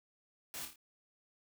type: noise with echo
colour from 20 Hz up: white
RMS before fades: -44 dBFS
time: 0.54-0.65 s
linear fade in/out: 0 ms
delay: 27 ms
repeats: 4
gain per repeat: -5 dB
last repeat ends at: 0.758 s
effects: none